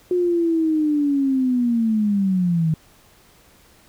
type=linear sweep; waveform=sine; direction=down; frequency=361.9 to 155.4 Hz; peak=-16 dBFS; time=0.11-2.74 s; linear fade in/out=2 ms; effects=pink hiss -53 dBFS RMS until 3.88 s